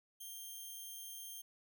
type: tone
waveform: 5% pulse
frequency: 3179 Hz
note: G7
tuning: 24 cents sharp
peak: -38 dBFS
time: 0.2-1.42 s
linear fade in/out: 10 ms
effects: none